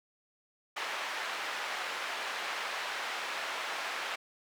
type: band-pass noise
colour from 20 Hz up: white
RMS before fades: -37 dBFS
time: 0.76-4.16 s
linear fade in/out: 10 ms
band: 660 to 2300 Hz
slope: 12 dB/octave
effects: none